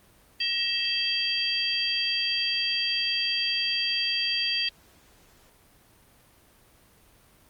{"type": "tone cluster", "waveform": "sine", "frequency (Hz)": [1894, 2651, 3222, 4695], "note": ["A#6", "E7", "G7", "D8"], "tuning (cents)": [27, 9, 47, -1], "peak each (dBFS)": [-36, -31, -28, -28], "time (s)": [0.4, 4.69], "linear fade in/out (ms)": 5, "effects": ["pink hiss -58 dBFS RMS until 7.49 s", "Opus 32 kbps"]}